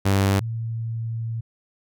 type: tone pair in turn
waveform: sawtooth / sine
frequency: 98 / 113.99 Hz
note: G2 / A#2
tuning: 0 / -38 cents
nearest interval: minor third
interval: 262 cents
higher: second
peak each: -13 / -25 dBFS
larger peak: first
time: 0.05-0.4 / 0.4-1.41 s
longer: second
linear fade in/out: 10 ms
effects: none